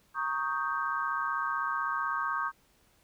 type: chord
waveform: sine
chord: Eb dominant seventh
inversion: second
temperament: equal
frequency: 932.3 / 1108.7 / 1244.5 / 1568 Hz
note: Bb5 / Db6 / Eb6 / G6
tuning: 0 / 0 / 0 / 0 cents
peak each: -38 / -33 / -34 / -34 dBFS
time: 0.14-2.52 s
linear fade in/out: 50 ms
effects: pink hiss -66 dBFS RMS until 3.03 s